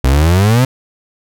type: exponential sweep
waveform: 35% pulse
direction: up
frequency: 61.74 to 132.7 Hz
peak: -6 dBFS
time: 0.04-0.65 s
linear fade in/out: 5 ms
effects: none